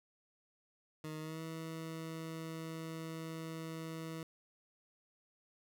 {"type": "tone with pitch glide", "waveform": "20% pulse", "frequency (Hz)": [155.56, 161.79], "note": ["D#3", "E3"], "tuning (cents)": [0, -32], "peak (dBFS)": -37, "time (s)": [1.04, 4.23], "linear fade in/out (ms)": 2, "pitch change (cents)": 68, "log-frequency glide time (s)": [1.19, 1.42], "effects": []}